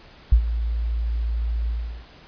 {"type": "tone with ADSR envelope", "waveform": "sine", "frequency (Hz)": 57, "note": "A#1", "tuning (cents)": -38, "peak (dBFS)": -8, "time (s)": [0.32, 2.06], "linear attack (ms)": 5, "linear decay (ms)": 83, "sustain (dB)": -13, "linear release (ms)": 370, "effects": ["pink hiss -48 dBFS RMS until 2.27 s", "resampled to 11025 Hz"]}